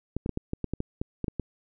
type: clicks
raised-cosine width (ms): 3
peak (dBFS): -16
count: 12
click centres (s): 0.166 / 0.261 / 0.293 / 0.374 / 0.534 / 0.643 / 0.736 / 0.804 / 1.015 / 1.243 / 1.282 / 1.397
effects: none